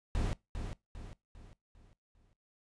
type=noise with echo; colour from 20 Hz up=brown; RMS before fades=-32 dBFS; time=0.15-0.33 s; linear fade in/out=0 ms; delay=400 ms; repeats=5; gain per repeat=-7 dB; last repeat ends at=2.33 s; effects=noise-tail reverb RT60 0.2 s tail -21 dB re dry + resampled to 22050 Hz